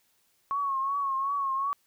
sine tone with vibrato, 1100 Hz, C#6, 14 cents flat, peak -26 dBFS, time 0.51-1.73 s, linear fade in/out 0 ms, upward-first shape triangle, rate 2.7 Hz, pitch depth 65 cents each way, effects white hiss -69 dBFS RMS until 1.86 s

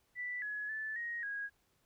sine tone with pitch steps, 1974 / 1690 / 1748 / 1878 / 1646 Hz, B6 / G#6 / A6 / A#6 / G#6, -1 / +30 / -12 / +12 / -16 cents, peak -37 dBFS, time 0.15-1.5 s, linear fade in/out 50 ms, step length 270 ms, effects pink hiss -75 dBFS RMS until 1.85 s

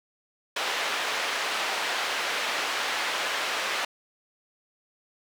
white band-pass noise, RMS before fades -29 dBFS, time 0.56-3.85 s, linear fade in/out 5 ms, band 510 to 2900 Hz, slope 12 dB/octave, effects none

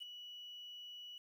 sine tone with ADSR envelope, 2940 Hz, F#7, 12 cents flat, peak -39 dBFS, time 0-1.18 s, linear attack 26 ms, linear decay 4 ms, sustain -9 dB, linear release 3 ms, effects tanh soft clip ceiling -41 dBFS + 11-bit

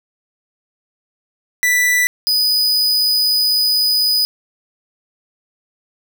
45% pulse tone pair in turn, 1975.5 / 4978 Hz, B6 / D#8, 0 / 0 cents, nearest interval octave + major third, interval 1600 cents, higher second, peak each -12 dBFS, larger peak neither, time 1.63-2.07 / 2.27-4.25 s, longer second, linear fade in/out 0 ms, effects none

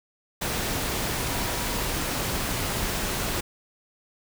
sine tone in noise, 961 Hz, B5, 48 cents flat, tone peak -39 dBFS, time 1.31-1.85 s, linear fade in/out 10 ms, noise pink, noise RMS -28 dBFS, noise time 0.41-3.41 s, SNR -14 dB, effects none

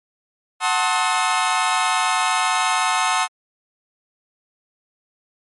sawtooth chord, F# diminished seventh, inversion none, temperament just, 740 / 888 / 1065.6 / 1278.7 Hz, F#5 / A5 / C6 / Eb6, 0 / +16 / +31 / +47 cents, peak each -19 dBFS, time 0.6-3.28 s, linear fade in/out 50 ms, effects MP3 48 kbps

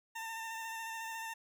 20% pulse tone with vibrato, 902 Hz, A5, 43 cents sharp, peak -35 dBFS, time 0.15-1.34 s, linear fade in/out 10 ms, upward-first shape square, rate 14 Hz, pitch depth 17 cents each way, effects none

